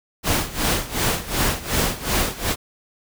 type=noise with tremolo; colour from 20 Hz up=pink; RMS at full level=-19 dBFS; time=0.23-2.56 s; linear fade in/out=50 ms; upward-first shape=sine; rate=2.7 Hz; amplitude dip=85%; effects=none